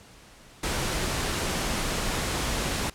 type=noise; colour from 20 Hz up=pink; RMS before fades=-28 dBFS; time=0.63-2.9 s; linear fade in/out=5 ms; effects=pink hiss -51 dBFS RMS until 2.94 s + low-pass 10000 Hz 12 dB/octave